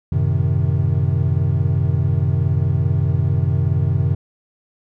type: chord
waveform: triangle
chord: F# diminished seventh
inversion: none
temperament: equal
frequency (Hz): 92.5 / 110 / 130.81 / 155.56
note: F#2 / A2 / C3 / Eb3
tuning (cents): 0 / 0 / 0 / 0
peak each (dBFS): -17 / -22 / -17 / -20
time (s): 0.12-4.15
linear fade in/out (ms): 5
effects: none